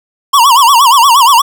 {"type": "tone with vibrato", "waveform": "square", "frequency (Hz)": 1022, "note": "C6", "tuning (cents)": -41, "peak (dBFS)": -4, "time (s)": [0.33, 1.42], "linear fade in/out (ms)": 10, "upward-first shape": "sine", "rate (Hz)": 8.5, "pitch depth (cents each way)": 200, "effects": []}